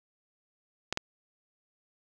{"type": "clicks", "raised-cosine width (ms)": 0.2, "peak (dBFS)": -12, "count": 2, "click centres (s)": [0.926, 0.974], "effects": []}